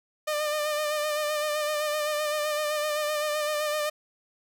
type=tone with vibrato; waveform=sawtooth; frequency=602 Hz; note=D5; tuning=43 cents sharp; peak=-22 dBFS; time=0.27-3.9 s; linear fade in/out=10 ms; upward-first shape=sine; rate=7.8 Hz; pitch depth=33 cents each way; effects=none